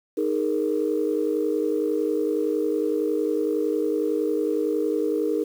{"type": "chord", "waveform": "sine", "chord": "D# suspended fourth", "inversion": "none", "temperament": "equal", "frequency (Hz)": [311.1, 415.3, 466.2], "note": ["D#4", "G#4", "A#4"], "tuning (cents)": [0, 0, 0], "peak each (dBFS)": -25, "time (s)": [0.17, 5.44], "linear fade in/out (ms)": 10, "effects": ["tanh soft clip ceiling -12 dBFS", "8-bit"]}